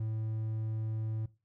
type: tone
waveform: triangle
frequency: 110 Hz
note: A2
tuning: in tune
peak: -30 dBFS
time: 0-1.26 s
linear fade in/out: 5 ms
effects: noise-tail reverb RT60 0.3 s tail -19 dB re dry